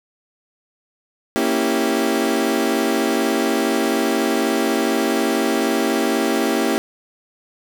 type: chord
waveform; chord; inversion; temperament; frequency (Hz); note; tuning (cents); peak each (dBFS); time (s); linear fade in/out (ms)
30% pulse; A# diminished seventh; none; equal; 233.1 / 277.2 / 329.6 / 392; A#3 / C#4 / E4 / G4; 0 / 0 / 0 / 0; -20; 1.36-6.78; 0
effects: none